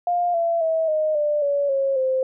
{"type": "tone with pitch steps", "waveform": "sine", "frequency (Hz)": [704, 674.5, 646.3, 619.3, 593.4, 568.5, 544.7, 521.9], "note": ["F5", "E5", "E5", "D#5", "D5", "C#5", "C#5", "C5"], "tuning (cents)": [14, 40, -34, -8, 18, 44, -30, -4], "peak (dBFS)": -18, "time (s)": [0.07, 2.23], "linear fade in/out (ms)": 2, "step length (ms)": 270, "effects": []}